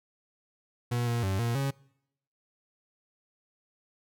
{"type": "tone with pitch steps", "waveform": "40% pulse", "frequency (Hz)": [120.5, 118.4, 96.1, 117.6, 137.6], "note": ["B2", "A#2", "G2", "A#2", "C#3"], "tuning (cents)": [-42, 27, -34, 16, -12], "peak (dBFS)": -26, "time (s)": [0.91, 1.71], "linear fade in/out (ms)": 10, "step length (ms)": 160, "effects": ["noise-tail reverb RT60 0.8 s tail -25 dB re dry"]}